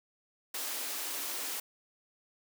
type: high-pass noise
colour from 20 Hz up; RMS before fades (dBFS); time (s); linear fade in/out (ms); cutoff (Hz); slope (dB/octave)
white; -37; 0.54-1.6; 5; 250; 48
effects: none